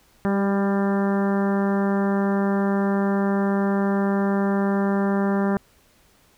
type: harmonic tone with a mistuned harmonic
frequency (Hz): 198.4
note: G3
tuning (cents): +21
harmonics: 1 / 2 / 3 / 4 / 5 / 6 / 7 / 8 / 9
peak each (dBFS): -20 / -26 / -30 / -32 / -34 / -36 / -37 / -38 / -39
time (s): 0.25-5.57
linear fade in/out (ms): 0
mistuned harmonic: 2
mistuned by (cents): -16
effects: pink hiss -58 dBFS RMS until 6.37 s